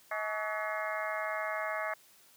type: harmonic tone with a mistuned harmonic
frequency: 213.1 Hz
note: G#3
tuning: 45 cents sharp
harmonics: 3 / 4 / 5 / 6 / 7 / 8 / 9 / 10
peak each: -37 / -42 / -40 / -42 / -45 / -40 / -45 / -41 dBFS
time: 0.11-1.94 s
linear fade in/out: 5 ms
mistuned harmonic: 5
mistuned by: +100 cents
effects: white hiss -61 dBFS RMS until 2.36 s + high-pass 100 Hz 12 dB/octave